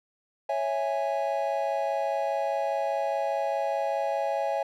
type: chord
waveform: triangle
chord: C# minor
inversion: none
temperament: equal with one note detuned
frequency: 554.4 / 659.3 / 827.3 Hz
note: C#5 / E5 / G#5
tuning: 0 / 0 / -7 cents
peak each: -28 dBFS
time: 0.49-4.63 s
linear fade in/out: 5 ms
effects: none